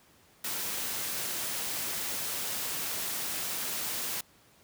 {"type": "noise", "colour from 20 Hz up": "white", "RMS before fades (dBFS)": -34, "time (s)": [0.44, 4.21], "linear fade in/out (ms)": 5, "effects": ["pink hiss -61 dBFS RMS until 4.63 s", "high-pass 80 Hz 12 dB/octave"]}